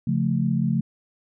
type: chord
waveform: sine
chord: Db augmented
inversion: none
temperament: equal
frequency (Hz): 138.59 / 174.61 / 220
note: Db3 / F3 / A3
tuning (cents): 0 / 0 / 0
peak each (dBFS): -24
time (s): 0.07-0.81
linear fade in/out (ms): 5
effects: none